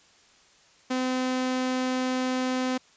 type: tone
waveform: sawtooth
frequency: 256.1 Hz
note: C4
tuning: 37 cents flat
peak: -21 dBFS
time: 0.9-2.78 s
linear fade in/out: 10 ms
effects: white hiss -58 dBFS RMS until 2.96 s + resampled to 16000 Hz